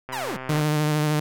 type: click train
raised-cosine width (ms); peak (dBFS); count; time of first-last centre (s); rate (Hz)
0.5; -19; 69; 0.09-0.613; 130
type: linear sweep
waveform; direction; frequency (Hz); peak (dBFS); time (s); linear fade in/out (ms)
sawtooth; down; 1027 to 139.2; -24; 0.12-0.37; 10
type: tone with vibrato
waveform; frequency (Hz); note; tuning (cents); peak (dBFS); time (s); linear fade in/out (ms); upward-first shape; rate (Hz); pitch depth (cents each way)
sawtooth; 151.4; D#3; -47; -16; 0.49-1.2; 5; sine; 13; 25
effects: none